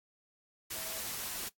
sine tone in noise, 647 Hz, E5, 32 cents flat, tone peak -50 dBFS, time 0.75-1 s, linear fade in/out 10 ms, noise white, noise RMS -39 dBFS, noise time 0.7-1.49 s, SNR -14 dB, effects noise-tail reverb RT60 0.1 s tail -18 dB re dry + AAC 64 kbps

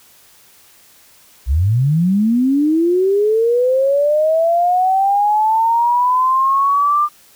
sine linear sweep, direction up, 58.27 to 1200 Hz, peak -11 dBFS, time 1.46-7.09 s, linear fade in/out 50 ms, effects white hiss -48 dBFS RMS until 7.35 s

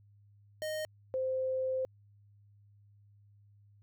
square / sine tone pair in turn, 619 / 520.5 Hz, D#5 / C5, -9 / -9 cents, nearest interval minor third, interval 300 cents, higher first, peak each -35 / -30 dBFS, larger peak second, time 0.62-0.85 / 1.14-1.85 s, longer second, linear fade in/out 0 ms, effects added 102 Hz sine -59 dBFS peak until 3.82 s

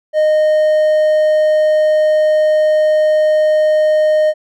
triangle tone, 616 Hz, D#5, 17 cents flat, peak -7 dBFS, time 0.13-4.34 s, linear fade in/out 50 ms, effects none

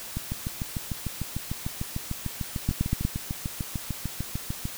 two click trains, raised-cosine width 5 ms, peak -11 / -17 dBFS, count 4 / 31, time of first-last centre 2.69-3.051 / 0.17-4.654 s, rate 8.32 / 6.69 Hz, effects white hiss -39 dBFS RMS until 4.77 s

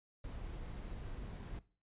brown noise, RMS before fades -45 dBFS, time 0.24-1.59 s, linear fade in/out 2 ms, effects noise-tail reverb RT60 0.4 s tail -19 dB re dry + resampled to 8000 Hz

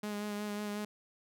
sawtooth tone with vibrato, 207.7 Hz, G#3, in tune, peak -32 dBFS, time 0.03-0.85 s, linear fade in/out 5 ms, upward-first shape sine, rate 5.5 Hz, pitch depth 20 cents each way, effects none

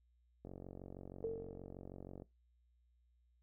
click train, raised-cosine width 2 ms, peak -36 dBFS, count 83, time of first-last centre 0.45-2.221 s, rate 46.3 Hz
sine tone with exponential decay, 451.7 Hz, A4, 45 cents sharp, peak -34 dBFS, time 1.24-1.84 s, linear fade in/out 1 ms, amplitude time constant 130 ms
effects noise-tail reverb RT60 0.2 s tail -20 dB re dry + added 60 Hz sine -70 dBFS peak until 3.42 s

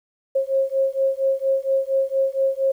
sine beating tone pair, 536 / 540.3 Hz, C5 / C#5, +42 / -44 cents, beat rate 4.3 Hz, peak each -21 dBFS, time 0.35-2.72 s, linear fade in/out 10 ms, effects 9-bit

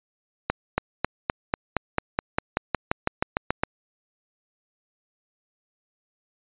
accelerating click train, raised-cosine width 0.5 ms, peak -6 dBFS, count 17, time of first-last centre 0.5-3.635 s, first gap 280 ms, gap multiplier 0.95, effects resampled to 8000 Hz

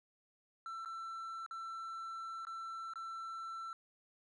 triangle tone with dropouts, 1339 Hz, E6, 27 cents sharp, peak -40 dBFS, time 0.66-3.73 s, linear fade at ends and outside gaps 1 ms, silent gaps 0.849-0.858 / 1.463-1.51 / 2.451-2.469 / 2.936-2.957 s, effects resampled to 22050 Hz

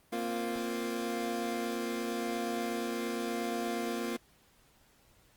25% pulse chord, Bb suspended second, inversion none, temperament equal, 233.1 / 261.6 / 349.2 Hz, Bb3 / C4 / F4, 0 / 0 / 0 cents, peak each -32 / -37 / -33 dBFS, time 0.12-4.17 s, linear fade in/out 10 ms, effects pink hiss -65 dBFS RMS until 5.36 s + Opus 32 kbps

